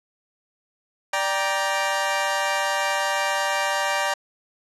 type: chord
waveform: 20% pulse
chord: G minor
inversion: second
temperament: equal with one note detuned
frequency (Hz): 587.3 / 784 / 942.1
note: D5 / G5 / Bb5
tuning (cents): 0 / 0 / +18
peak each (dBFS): -21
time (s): 1.13-4.14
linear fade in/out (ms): 5
effects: low-pass 9000 Hz 12 dB/octave

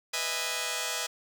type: chord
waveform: 5% pulse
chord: E major seventh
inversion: second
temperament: just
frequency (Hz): 494.4 / 618.1 / 659.3 / 824.1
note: B4 / D#5 / E5 / G#5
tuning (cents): +2 / -12 / 0 / -14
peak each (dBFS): -25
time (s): 0.13-1.07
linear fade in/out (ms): 10
effects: none

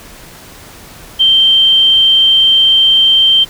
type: tone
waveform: sine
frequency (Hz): 3136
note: G7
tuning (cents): 0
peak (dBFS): -5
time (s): 1.19-3.45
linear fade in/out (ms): 20
effects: pink hiss -35 dBFS RMS until 3.49 s

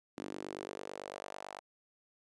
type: tone with high-pass filter sweep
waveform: sawtooth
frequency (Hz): 49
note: G1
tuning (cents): 0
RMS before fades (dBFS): -45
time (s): 0.17-1.6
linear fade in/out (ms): 10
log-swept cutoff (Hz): 280 to 770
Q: 2.4
effects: resampled to 22050 Hz

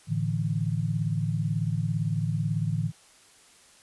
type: chord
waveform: sine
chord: A suspended fourth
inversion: none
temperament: equal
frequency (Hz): 110 / 146.83 / 164.81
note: A2 / D3 / E3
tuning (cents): 0 / 0 / 0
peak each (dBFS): -29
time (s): 0.07-2.92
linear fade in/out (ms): 50
effects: white hiss -56 dBFS RMS until 3.82 s + resampled to 24000 Hz

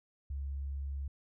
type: tone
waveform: sine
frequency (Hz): 69.3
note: C#2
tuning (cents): 0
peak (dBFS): -35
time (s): 0.3-1.08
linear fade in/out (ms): 5
effects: none

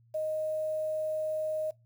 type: tone with quantisation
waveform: sine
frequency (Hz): 622.3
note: D#5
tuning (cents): 0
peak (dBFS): -29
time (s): 0.14-1.71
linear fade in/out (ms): 10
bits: 9
effects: noise-tail reverb RT60 0.2 s tail -21 dB re dry + added 116 Hz sine -60 dBFS peak until 1.85 s

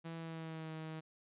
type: tone with pitch glide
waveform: sawtooth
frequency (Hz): 164.8 to 158.54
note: E3 to D#3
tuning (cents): 0 to +33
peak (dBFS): -39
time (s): 0.04-1.01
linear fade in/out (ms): 20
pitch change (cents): -67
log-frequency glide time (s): 0.16-0.72
effects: resampled to 8000 Hz

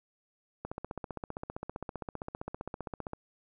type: click train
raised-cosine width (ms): 1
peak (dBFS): -23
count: 39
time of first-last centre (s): 0.65-3.134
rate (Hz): 15.3
effects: none

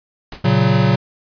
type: noise with exponential decay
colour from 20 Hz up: pink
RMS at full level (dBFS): -28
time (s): 0.32-0.5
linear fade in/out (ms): 2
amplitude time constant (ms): 38
type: chord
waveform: square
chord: F# major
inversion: first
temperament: equal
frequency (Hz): 116.54 / 138.59 / 185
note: A#2 / C#3 / F#3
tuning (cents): 0 / 0 / 0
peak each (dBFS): -17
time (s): 0.44-0.96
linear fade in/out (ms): 10
effects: resampled to 11025 Hz

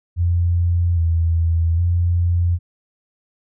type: tone with pitch steps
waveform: sine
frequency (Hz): 86.6 / 83 / 86.9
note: F2 / E2 / F2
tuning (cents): -14 / +12 / -8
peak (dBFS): -14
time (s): 0.16-2.59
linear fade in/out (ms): 50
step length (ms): 810
effects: none

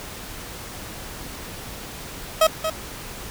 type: tone with echo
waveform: 30% pulse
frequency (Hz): 638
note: D#5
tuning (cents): +43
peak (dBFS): -10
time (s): 2.41-2.47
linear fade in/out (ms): 5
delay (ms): 230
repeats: 1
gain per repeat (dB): -9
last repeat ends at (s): 2.7
effects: pink hiss -36 dBFS RMS until 3.3 s

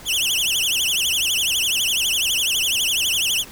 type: tone with vibrato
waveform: sawtooth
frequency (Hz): 3018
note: F#7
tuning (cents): +34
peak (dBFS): -15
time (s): 0.05-3.45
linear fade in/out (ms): 50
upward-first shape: triangle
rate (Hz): 12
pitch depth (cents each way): 280
effects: pink hiss -41 dBFS RMS until 3.51 s

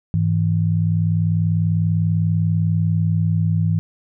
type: tone pair together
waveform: sine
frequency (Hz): 102.43 / 162.6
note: G#2 / E3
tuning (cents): -23 / -23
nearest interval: minor sixth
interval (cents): 800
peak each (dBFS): -18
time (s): 0.14-3.79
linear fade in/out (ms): 0
effects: none

